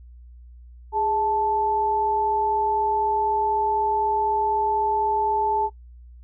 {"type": "tone pair together", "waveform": "sine", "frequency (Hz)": [412.8, 876], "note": ["G#4", "A5"], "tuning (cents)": [-10, -8], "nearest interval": "octave + minor second", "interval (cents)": 1302, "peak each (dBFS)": [-27, -20], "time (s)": [0.92, 5.7], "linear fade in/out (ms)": 50, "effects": ["noise-tail reverb RT60 0.1 s tail -20 dB re dry", "added 60 Hz sine -42 dBFS peak until 6.23 s"]}